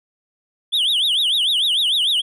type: tone with vibrato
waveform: triangle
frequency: 3322 Hz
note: G#7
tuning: in tune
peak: -14 dBFS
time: 0.72-2.22 s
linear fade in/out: 20 ms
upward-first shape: triangle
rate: 6.7 Hz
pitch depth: 280 cents each way
effects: resampled to 32000 Hz